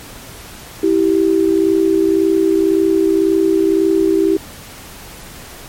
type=tone pair together; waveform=sine; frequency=327.1 / 389 Hz; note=E4 / G4; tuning=-13 / -13 cents; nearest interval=minor third; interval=300 cents; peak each=-13 dBFS; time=0.83-4.37 s; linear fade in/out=5 ms; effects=pink hiss -35 dBFS RMS until 5.68 s + MP3 64 kbps